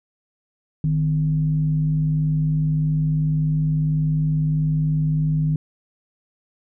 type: tone with frequency modulation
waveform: sine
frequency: 153.6 Hz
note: D#3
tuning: 22 cents flat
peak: -17 dBFS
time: 0.84-5.56 s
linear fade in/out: 2 ms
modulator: 103 Hz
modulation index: 0.35
effects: none